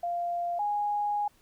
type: tone pair in turn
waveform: sine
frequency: 695 / 826.5 Hz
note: F5 / G#5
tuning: -9 / -9 cents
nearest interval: minor third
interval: 300 cents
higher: second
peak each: -28 / -26 dBFS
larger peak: second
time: 0.03-0.59 / 0.59-1.28 s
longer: second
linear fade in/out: 5 ms
effects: pink hiss -64 dBFS RMS until 1.41 s